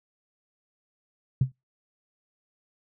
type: tone with exponential decay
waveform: sine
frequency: 130.6 Hz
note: C3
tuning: 3 cents flat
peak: -14 dBFS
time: 1.41-1.52 s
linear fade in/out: 5 ms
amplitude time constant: 23 ms
effects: noise-tail reverb RT60 0.2 s tail -26 dB re dry + tanh soft clip ceiling -11 dBFS